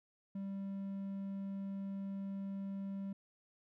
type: tone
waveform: triangle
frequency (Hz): 196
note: G3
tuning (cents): 0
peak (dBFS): -37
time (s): 0.35-3.13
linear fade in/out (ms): 5
effects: none